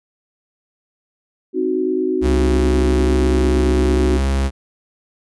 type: chord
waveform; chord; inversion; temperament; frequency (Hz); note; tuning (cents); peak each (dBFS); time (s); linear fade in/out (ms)
sine; C diminished; none; equal; 261.6 / 311.1 / 370; C4 / Eb4 / Gb4; 0 / 0 / 0; -23 / -22 / -18; 1.53-4.2; 50
type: tone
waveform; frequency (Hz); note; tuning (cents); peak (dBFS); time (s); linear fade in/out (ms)
45% pulse; 67.6; C#2; -43; -15; 2.21-4.51; 50
effects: resampled to 24000 Hz